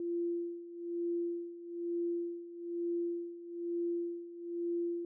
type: tone with tremolo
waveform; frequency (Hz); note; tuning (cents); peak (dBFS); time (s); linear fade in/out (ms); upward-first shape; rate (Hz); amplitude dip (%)
sine; 343.6; F4; -28; -31; 0-5.05; 2; sine; 1.1; 80
effects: none